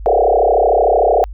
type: tone with frequency modulation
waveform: sine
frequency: 589 Hz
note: D5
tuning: 5 cents sharp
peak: -9 dBFS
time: 0.06-1.24 s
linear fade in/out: 0 ms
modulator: 33.2 Hz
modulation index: 5.3
effects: added 50 Hz sine -26 dBFS peak until 1.33 s